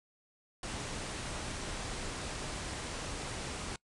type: low-pass noise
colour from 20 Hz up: pink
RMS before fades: -40 dBFS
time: 0.63-3.76 s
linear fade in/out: 2 ms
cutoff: 9900 Hz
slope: 96 dB/octave
effects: noise-tail reverb RT60 0.1 s tail -23 dB re dry